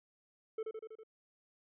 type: tone with echo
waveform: triangle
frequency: 440 Hz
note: A4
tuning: in tune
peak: -33 dBFS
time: 0.58-0.63 s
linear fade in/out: 5 ms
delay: 81 ms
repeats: 5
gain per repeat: -3 dB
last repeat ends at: 1.035 s
effects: resampled to 8000 Hz